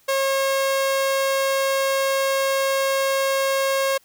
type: tone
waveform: sawtooth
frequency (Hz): 542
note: C#5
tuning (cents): -39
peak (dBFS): -15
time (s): 0.08-3.98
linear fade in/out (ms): 10
effects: white hiss -58 dBFS RMS until 4.04 s